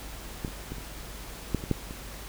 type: clicks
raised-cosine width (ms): 3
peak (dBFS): -18 / -25 / -22 / -28 / -12 / -23 / -11 / -26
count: 8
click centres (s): 0.448 / 0.48 / 0.72 / 0.783 / 1.547 / 1.639 / 1.713 / 1.909
effects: added 50 Hz sine -43 dBFS peak until 2.28 s + pink hiss -43 dBFS RMS until 2.28 s